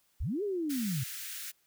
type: linear two-way sweep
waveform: sine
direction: up then down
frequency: 32.05 to 425.3 to 116.6 Hz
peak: -30 dBFS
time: 0.2-1.04 s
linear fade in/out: 10 ms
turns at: 0.43 s
type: high-pass noise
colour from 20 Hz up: white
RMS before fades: -41 dBFS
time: 0.69-1.52 s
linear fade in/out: 20 ms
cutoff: 1400 Hz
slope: 48 dB/octave
effects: white hiss -71 dBFS RMS until 1.66 s